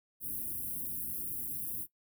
white band-stop noise, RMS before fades -38 dBFS, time 0.2-1.87 s, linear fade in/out 50 ms, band 340 to 10000 Hz, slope 48 dB/octave, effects noise-tail reverb RT60 0.1 s tail -17 dB re dry

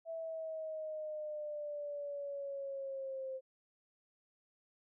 sine exponential sweep, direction down, 659.3 to 523.3 Hz, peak -39 dBFS, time 0.05-3.41 s, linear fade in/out 50 ms, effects none

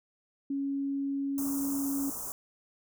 sine tone, 277.2 Hz, C#4, in tune, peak -29 dBFS, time 0.5-2.1 s, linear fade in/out 5 ms
white band-stop noise, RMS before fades -38 dBFS, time 1.38-2.32 s, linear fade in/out 0 ms, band 1300 to 6000 Hz, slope 48 dB/octave
effects none

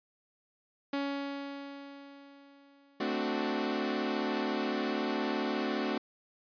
sawtooth tone with exponential decay, 280 Hz, C#4, 18 cents sharp, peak -26 dBFS, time 0.93-3.46 s, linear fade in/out 5 ms, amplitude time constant 550 ms
sawtooth chord, D dominant seventh, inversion second, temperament equal with one note detuned, 220 / 259.4 / 293.7 / 370 Hz, A3 / C4 / D4 / F#4, 0 / -15 / 0 / 0 cents, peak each -32 dBFS, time 3-5.98 s, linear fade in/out 5 ms
effects resampled to 11025 Hz

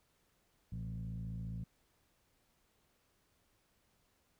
sine tone with frequency modulation, 117.2 Hz, A#2, 10 cents sharp, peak -38 dBFS, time 0.72-1.64 s, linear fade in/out 5 ms, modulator 54.8 Hz, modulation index 1.2, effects tanh soft clip ceiling -35 dBFS + pink hiss -75 dBFS RMS until 4.39 s

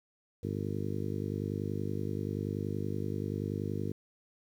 harmonic tone, 50.5 Hz, G#1, 48 cents flat, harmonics 2 / 3 / 4 / 5 / 6 / 7 / 8 / 9, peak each -37 / -39 / -40 / -41 / -42 / -42 / -43 / -44 dBFS, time 0.43-3.92 s, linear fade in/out 5 ms, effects 10-bit

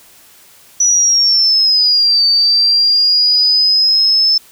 sine linear two-way sweep, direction down then up, 5920 to 4579 to 5270 Hz, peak -8 dBFS, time 0.8-4.38 s, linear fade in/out 5 ms, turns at 2.25 s, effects white hiss -44 dBFS RMS until 4.51 s

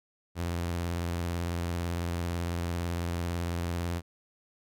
sawtooth tone with vibrato, 86 Hz, F2, 26 cents flat, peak -26 dBFS, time 0.35-4.02 s, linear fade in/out 50 ms, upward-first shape square, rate 18 Hz, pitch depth 41 cents each way, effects none

